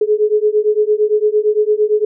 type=beating tone pair; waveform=sine; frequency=419.7 / 428.5 Hz; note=G#4 / A4; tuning=+18 / -46 cents; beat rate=8.8 Hz; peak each=-14 dBFS; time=0.01-2.05 s; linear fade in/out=5 ms; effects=none